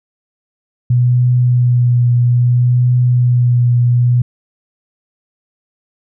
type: tone with vibrato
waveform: sine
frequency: 122.7 Hz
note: B2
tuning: 11 cents flat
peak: -8 dBFS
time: 0.9-4.22 s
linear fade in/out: 5 ms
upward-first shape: triangle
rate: 0.61 Hz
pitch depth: 22 cents each way
effects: none